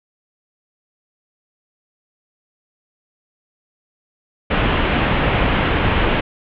pink low-pass noise, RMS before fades -17 dBFS, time 4.5-6.21 s, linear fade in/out 10 ms, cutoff 3200 Hz, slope 48 dB/octave, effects none

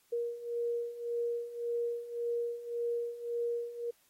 sine beating tone pair, 471.4 / 473.2 Hz, A#4 / A#4, +19 / +26 cents, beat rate 1.8 Hz, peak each -38 / -34 dBFS, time 0.12-3.91 s, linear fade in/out 10 ms, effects white hiss -69 dBFS RMS until 4.09 s + AAC 48 kbps

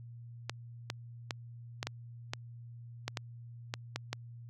clicks, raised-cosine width 0.2 ms, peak -17 dBFS, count 11, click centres 0.496 / 0.901 / 1.308 / 1.829 / 1.87 / 2.335 / 3.08 / 3.172 / 3.739 / 3.96 / 4.13 s, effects added 118 Hz sine -46 dBFS peak until 4.49 s

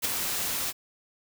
white noise with ADSR envelope, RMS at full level -24 dBFS, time 0.02-0.73 s, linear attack 31 ms, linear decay 6 ms, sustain -6 dB, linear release 41 ms, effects none

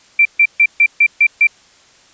sine tone bursts, 2351 Hz, D7, 1 cent sharp, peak -6 dBFS, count 7, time 0.19-1.471 s, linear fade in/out 5 ms, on 63 ms, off 140 ms, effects white hiss -48 dBFS RMS until 2.13 s + resampled to 16000 Hz

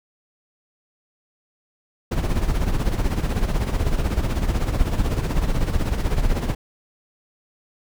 brown noise with tremolo, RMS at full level -18 dBFS, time 2.11-6.55 s, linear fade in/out 10 ms, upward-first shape sine, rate 16 Hz, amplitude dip 65%, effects none

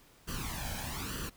pink noise with flanger, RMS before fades -38 dBFS, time 0.27-1.3 s, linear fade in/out 20 ms, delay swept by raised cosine 0.65 to 1.28 ms, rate 1.1 Hz, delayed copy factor +0.7, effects pink hiss -61 dBFS RMS until 1.36 s

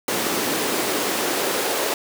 pink noise with high-pass filter sweep, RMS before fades -23 dBFS, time 0.08-1.94 s, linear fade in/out 2 ms, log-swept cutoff 280 to 420 Hz, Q 1.6, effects none

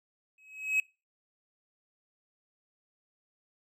triangle tone with exponential growth, 2556 Hz, D#7, 46 cents sharp, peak -20 dBFS, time 0.38-0.8 s, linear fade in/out 2 ms, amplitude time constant 91 ms, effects noise-tail reverb RT60 0.3 s tail -25 dB re dry

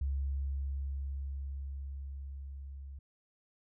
sine tone with level ramp, 68.7 Hz, C#2, 15 cents flat, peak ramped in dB -30 to -43 dBFS, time 0.01-2.99 s, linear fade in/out 5 ms, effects none

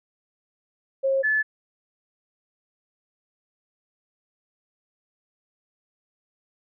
sine tone pair in turn, 539 / 1731.1 Hz, C#5 / A6, -49 / -29 cents, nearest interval octave + minor sixth, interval 2020 cents, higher second, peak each -19 dBFS, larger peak neither, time 1.03-1.23 / 1.23-1.43 s, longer neither, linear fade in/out 20 ms, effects none

